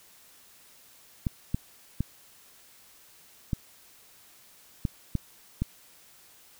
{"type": "clicks", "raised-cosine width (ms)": 5, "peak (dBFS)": -14, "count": 7, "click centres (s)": [1.268, 1.545, 2.006, 3.532, 4.852, 5.153, 5.62], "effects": ["white hiss -56 dBFS RMS until 6.59 s"]}